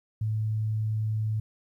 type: tone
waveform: sine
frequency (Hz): 108.7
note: A2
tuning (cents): -21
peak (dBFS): -25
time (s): 0.21-1.4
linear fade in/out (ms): 5
effects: 11-bit